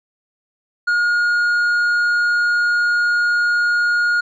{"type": "tone with tanh clipping", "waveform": "triangle", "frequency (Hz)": 1432, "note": "F6", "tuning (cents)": 43, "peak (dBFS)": -15, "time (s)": [0.87, 4.21], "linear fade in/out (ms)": 10, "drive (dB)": 9, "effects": []}